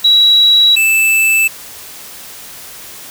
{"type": "tone pair in turn", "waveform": ["sine", "square"], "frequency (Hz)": [3890, 2636], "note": ["B7", "E7"], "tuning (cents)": [-27, -1], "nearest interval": "perfect fifth", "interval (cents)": 674, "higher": "first", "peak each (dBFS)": [-5, -9], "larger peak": "first", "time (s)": [[0.04, 0.76], [0.76, 1.48]], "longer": "neither", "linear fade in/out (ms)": 10, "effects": ["white hiss -32 dBFS RMS until 3.1 s"]}